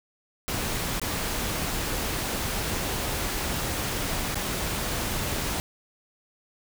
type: noise with dropouts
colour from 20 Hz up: pink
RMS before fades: -29 dBFS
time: 0.48-5.6 s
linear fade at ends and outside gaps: 0 ms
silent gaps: 0.997-1.016 / 4.345-4.355 s
effects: none